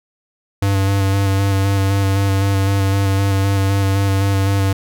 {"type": "tone with vibrato", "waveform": "square", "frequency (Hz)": 98, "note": "G2", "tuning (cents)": 0, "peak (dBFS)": -14, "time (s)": [0.62, 4.73], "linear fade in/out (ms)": 5, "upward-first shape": "square", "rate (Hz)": 3.9, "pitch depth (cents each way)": 17, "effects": []}